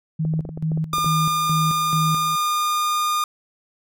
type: tone with tremolo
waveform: sine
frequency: 158.6 Hz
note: D#3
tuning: 33 cents sharp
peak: -19 dBFS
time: 0.19-2.36 s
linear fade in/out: 10 ms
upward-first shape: square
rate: 2.3 Hz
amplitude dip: 75%
type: clicks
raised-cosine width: 2 ms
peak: -19 dBFS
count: 11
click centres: 0.251 / 0.338 / 0.393 / 0.452 / 0.491 / 0.575 / 0.718 / 0.775 / 0.935 / 0.983 / 1.045 s
type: tone with pitch glide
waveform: 45% pulse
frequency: 1208 to 1215.7 Hz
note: D6 to D#6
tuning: +48 to -41 cents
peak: -19 dBFS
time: 0.93-3.24 s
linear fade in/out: 2 ms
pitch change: +11 cents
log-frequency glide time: 1.18-3.09 s
effects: none